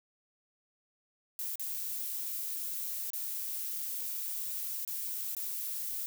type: noise with dropouts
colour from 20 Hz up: violet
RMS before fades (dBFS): -37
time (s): 1.39-6.06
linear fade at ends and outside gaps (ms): 0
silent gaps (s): 1.556-1.596 / 3.103-3.133 / 4.849-4.877 / 5.349-5.367
effects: none